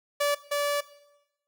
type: tone pair in turn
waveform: sawtooth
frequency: 578 / 578 Hz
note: D5 / D5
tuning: -28 / -28 cents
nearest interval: unison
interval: 0 cents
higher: neither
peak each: -19 / -21 dBFS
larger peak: first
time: 0.2-0.35 / 0.51-0.81 s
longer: second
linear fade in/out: 10 ms
effects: noise-tail reverb RT60 0.9 s tail -17 dB re dry